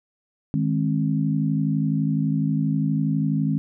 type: chord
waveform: sine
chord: Ab major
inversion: second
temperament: equal with one note detuned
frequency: 155.56 / 207.7 / 267.1 Hz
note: Eb3 / Ab3 / C4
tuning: 0 / 0 / +36 cents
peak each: -22 / -25 / -25 dBFS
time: 0.54-3.58 s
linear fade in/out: 0 ms
effects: none